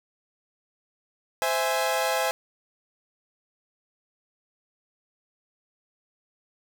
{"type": "chord", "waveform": "sawtooth", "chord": "C augmented", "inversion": "none", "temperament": "equal with one note detuned", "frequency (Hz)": [519.6, 659.3, 830.6], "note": ["C5", "E5", "G#5"], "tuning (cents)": [-12, 0, 0], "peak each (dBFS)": -24, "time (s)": [1.42, 2.31], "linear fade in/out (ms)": 0, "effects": []}